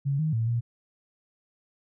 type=tone with pitch steps; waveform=sine; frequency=139.3 / 156.5 / 113.1 / 117.8 Hz; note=C#3 / D#3 / A2 / A#2; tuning=+9 / +10 / +48 / +19 cents; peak=-23 dBFS; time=0.05-0.61 s; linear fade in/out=20 ms; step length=140 ms; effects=none